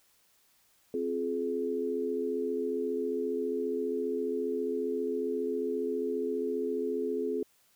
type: chord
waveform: sine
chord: F minor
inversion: second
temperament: equal with one note detuned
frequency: 261.6 / 349.2 / 424 Hz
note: C4 / F4 / Ab4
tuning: 0 / 0 / +36 cents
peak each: -35 / -36 / -31 dBFS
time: 0.94-7.43 s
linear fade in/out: 2 ms
effects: white hiss -67 dBFS RMS until 7.75 s